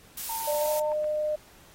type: noise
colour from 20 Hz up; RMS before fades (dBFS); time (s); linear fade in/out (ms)
blue; -34; 0.17-0.8; 5
type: tone with vibrato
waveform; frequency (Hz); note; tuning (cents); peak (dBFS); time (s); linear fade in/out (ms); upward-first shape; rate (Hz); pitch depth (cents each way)
sine; 903; A5; +45; -32; 0.29-0.93; 5; triangle; 9; 9
type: tone with pitch glide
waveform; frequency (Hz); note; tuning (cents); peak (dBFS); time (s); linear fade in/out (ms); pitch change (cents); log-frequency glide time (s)
sine; 594 to 606.8; D5 to D#5; +20 to -44; -25; 0.47-1.36; 10; +36; 0.57-0.69
type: clicks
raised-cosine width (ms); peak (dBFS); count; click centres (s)
0.5; -32; 4; 0.547 / 0.661 / 0.918 / 1.043
effects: pink hiss -55 dBFS RMS until 1.74 s + AAC 48 kbps